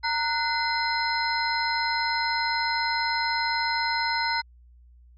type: tone cluster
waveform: sine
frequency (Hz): 922 / 1478 / 2053 / 4133 / 5160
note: A#5 / F#6 / C7 / C8 / E8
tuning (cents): -19 / -2 / -33 / -22 / -38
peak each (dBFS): -27 / -30 / -30 / -31 / -35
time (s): 0.03-4.42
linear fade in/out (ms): 20
effects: added 60 Hz sine -50 dBFS peak until 5.17 s